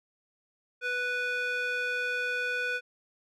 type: tone with band-pass filter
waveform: square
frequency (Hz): 493.9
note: B4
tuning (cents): 0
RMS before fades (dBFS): -31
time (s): 0.81-2.81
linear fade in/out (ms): 50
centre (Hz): 1900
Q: 4.7
effects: none